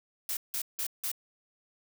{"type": "noise bursts", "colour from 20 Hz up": "blue", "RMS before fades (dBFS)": -33, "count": 4, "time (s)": [0.29, 1.116], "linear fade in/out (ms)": 2, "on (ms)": 79, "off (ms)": 170, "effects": []}